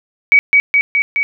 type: tone with echo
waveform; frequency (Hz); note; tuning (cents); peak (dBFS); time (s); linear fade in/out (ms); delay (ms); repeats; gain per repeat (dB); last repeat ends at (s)
sine; 2266; C#7; +37; -4; 0.32-0.39; 0; 210; 4; -2; 1.23
effects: none